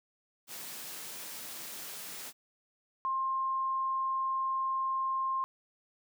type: high-pass noise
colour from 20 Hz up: white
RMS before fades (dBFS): -43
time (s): 0.47-2.33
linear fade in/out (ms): 50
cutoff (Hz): 130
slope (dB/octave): 24
type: tone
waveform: sine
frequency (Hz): 1060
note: C6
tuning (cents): +22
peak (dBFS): -29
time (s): 3.05-5.44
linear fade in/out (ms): 0
effects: none